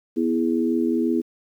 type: chord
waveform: sine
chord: E major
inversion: second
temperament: equal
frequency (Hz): 246.9 / 329.6 / 415.3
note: B3 / E4 / G#4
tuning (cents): 0 / 0 / 0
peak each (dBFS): -22 / -22 / -27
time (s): 0.16-1.22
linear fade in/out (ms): 20
effects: 9-bit